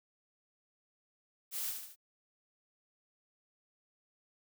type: noise with echo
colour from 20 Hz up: blue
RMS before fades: -38 dBFS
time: 1.51-1.74 s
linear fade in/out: 50 ms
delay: 74 ms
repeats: 3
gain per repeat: -5 dB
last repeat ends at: 1.962 s
effects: none